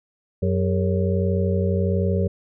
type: harmonic tone with a mistuned harmonic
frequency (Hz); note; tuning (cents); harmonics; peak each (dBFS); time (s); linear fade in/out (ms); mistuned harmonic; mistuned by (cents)
92.5; F#2; 0; 1 / 2 / 4 / 5 / 6; -21 / -24 / -27 / -28 / -29; 0.42-2.28; 10; 4; +140
effects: none